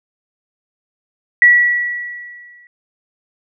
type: tone with exponential decay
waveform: sine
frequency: 1939 Hz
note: B6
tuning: 32 cents flat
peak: -3 dBFS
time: 1.42-2.67 s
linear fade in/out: 1 ms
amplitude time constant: 270 ms
effects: none